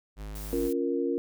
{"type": "tone", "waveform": "square", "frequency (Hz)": 51.91, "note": "G#1", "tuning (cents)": 0, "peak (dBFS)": -37, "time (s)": [0.16, 0.71], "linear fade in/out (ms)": 50}
{"type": "noise", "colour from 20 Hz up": "blue", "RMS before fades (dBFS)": -44, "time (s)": [0.35, 0.73], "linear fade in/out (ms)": 5}
{"type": "chord", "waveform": "sine", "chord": "Bb minor", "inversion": "first", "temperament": "equal", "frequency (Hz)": [277.2, 349.2, 466.2], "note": ["Db4", "F4", "Bb4"], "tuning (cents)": [0, 0, 0], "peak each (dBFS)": -30, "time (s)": [0.53, 1.18], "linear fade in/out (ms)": 0}
{"effects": []}